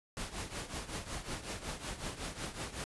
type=noise with tremolo; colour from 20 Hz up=pink; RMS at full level=-38 dBFS; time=0.17-2.84 s; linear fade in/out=0 ms; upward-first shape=triangle; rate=5.4 Hz; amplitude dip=80%; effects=resampled to 24000 Hz